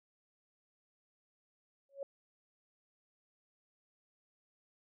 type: tone with exponential growth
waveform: sine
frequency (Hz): 554.4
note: C#5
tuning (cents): 0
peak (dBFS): -34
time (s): 1.89-2.03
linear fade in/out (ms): 2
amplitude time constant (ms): 29
effects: none